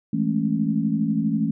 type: chord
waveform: sine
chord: A major seventh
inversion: second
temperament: equal with one note detuned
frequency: 164.81 / 207.7 / 220 / 275.6 Hz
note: E3 / G#3 / A3 / C#4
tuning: 0 / 0 / 0 / -10 cents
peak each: -26 / -26 / -23 / -26 dBFS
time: 0.13-1.51 s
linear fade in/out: 5 ms
effects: none